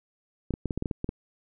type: clicks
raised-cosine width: 3 ms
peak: -16 dBFS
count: 10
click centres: 0.507 / 0.539 / 0.657 / 0.708 / 0.776 / 0.824 / 0.858 / 0.912 / 1.044 / 1.091 s
effects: none